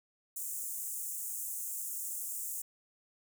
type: high-pass noise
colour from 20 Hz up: pink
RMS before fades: -39 dBFS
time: 0.36-2.62 s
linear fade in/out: 5 ms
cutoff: 7000 Hz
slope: 48 dB/octave
effects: none